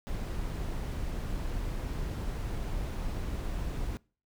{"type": "noise", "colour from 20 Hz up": "brown", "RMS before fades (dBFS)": -34, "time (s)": [0.07, 3.97], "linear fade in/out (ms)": 0, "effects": ["noise-tail reverb RT60 0.4 s tail -25 dB re dry"]}